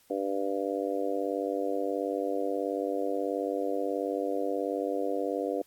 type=harmonic tone; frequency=98.5 Hz; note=G2; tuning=9 cents sharp; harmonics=3 / 4 / 5 / 6 / 7; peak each=-34 / -35 / -32 / -36 / -37 dBFS; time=0.1-5.62 s; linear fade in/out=5 ms; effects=white hiss -63 dBFS RMS until 5.66 s + AAC 64 kbps